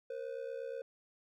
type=ring-modulated tone; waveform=triangle; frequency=501 Hz; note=B4; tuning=25 cents sharp; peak=-34 dBFS; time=0.1-0.82 s; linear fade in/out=2 ms; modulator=34.2 Hz; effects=none

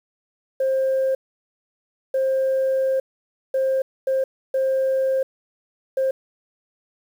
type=tone bursts at uneven times; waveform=sine; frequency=530 Hz; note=C5; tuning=22 cents sharp; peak=-16 dBFS; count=6; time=0.6-1.15 / 2.14-3 / 3.54-3.82 / 4.07-4.24 / 4.54-5.23 / 5.97-6.11 s; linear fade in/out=5 ms; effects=tanh soft clip ceiling -15 dBFS + 8-bit

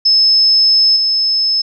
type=tone with level steps; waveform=sine; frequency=5220 Hz; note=E8; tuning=18 cents flat; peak=-7 / -11 dBFS; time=0.05-1.62 s; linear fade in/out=10 ms; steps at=0.96 s; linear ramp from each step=5 ms; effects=none

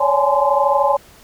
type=tone cluster; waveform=sine; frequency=554 / 575 / 829 / 862 / 1032 Hz; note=C#5 / D5 / G#5 / A5 / C6; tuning=-1 / -37 / -3 / -36 / -24 cents; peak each=-19 dBFS; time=0-0.97 s; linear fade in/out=10 ms; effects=pink hiss -46 dBFS RMS until 1.23 s

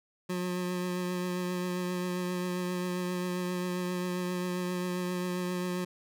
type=tone with vibrato; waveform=25% pulse; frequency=180 Hz; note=F#3; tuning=47 cents flat; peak=-27 dBFS; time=0.29-5.85 s; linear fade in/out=10 ms; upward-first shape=triangle; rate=7.5 Hz; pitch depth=20 cents each way; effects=none

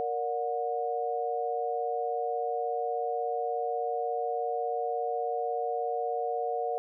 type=chord; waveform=sine; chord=Bb augmented; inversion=none; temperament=just; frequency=466.2 / 582.7 / 728.4 Hz; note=Bb4 / D5 / F#5; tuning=0 / -14 / -27 cents; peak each=-32 / -37 / -31 dBFS; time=0-6.78 s; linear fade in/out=0 ms; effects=none

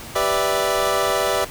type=chord; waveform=25% pulse; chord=E minor seventh; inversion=first; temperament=equal; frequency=392 / 493.9 / 587.3 / 659.3 Hz; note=G4 / B4 / D5 / E5; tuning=0 / 0 / 0 / 0 cents; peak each=-21 / -21 / -19 / -20 dBFS; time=0.15-1.45 s; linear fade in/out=10 ms; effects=pink hiss -36 dBFS RMS until 1.5 s

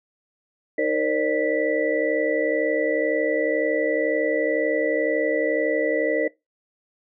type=tone cluster; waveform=sine; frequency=312.1 / 464.2 / 536 / 598 / 1969 Hz; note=D#4 / A#4 / C5 / D5 / B6; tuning=+5 / -7 / +42 / +31 / -6 cents; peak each=-27 / -24 / -25 / -26 / -28 dBFS; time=0.78-6.28 s; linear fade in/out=5 ms; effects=noise-tail reverb RT60 0.2 s tail -21 dB re dry

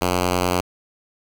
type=tone; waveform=5% pulse; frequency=89.9 Hz; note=F#2; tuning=49 cents flat; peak=-7 dBFS; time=0.01-0.61 s; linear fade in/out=10 ms; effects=7-bit

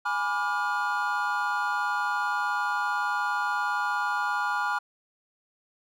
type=chord; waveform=triangle; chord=G# diminished seventh; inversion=none; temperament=equal with one note detuned; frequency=830.6 / 987.8 / 1174.7 / 1423 Hz; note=G#5 / B5 / D6 / F6; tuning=0 / 0 / 0 / +32 cents; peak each=-29 / -30 / -31 / -27 dBFS; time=0.05-4.79 s; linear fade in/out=10 ms; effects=none

